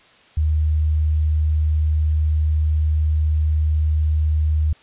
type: tone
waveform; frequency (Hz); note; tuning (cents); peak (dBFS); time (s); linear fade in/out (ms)
sine; 77; D#2; -17; -15; 0.37-4.73; 5
effects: white hiss -51 dBFS RMS until 4.82 s + resampled to 8000 Hz